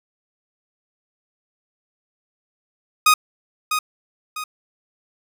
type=tone with echo; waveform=sawtooth; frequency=1246 Hz; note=D#6; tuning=2 cents sharp; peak=-7 dBFS; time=3.06-3.14 s; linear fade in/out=5 ms; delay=650 ms; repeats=2; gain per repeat=-8 dB; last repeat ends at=4.44 s; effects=none